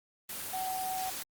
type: tone in noise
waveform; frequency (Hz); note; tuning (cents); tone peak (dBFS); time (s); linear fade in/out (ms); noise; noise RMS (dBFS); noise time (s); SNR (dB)
sine; 753; F#5; +30; -33; 0.53-1.1; 5; white; -39; 0.29-1.23; +3
effects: Opus 24 kbps